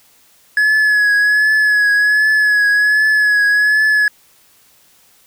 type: tone with vibrato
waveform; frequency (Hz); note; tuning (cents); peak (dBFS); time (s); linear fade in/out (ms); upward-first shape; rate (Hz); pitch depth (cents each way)
triangle; 1694; G#6; +34; -8; 0.57-4.08; 2; triangle; 1.3; 38
effects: white hiss -51 dBFS RMS until 5.26 s